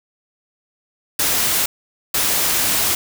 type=noise bursts at uneven times; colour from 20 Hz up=white; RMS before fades=-18 dBFS; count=2; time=1.19-1.66 / 2.14-2.95 s; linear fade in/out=5 ms; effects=none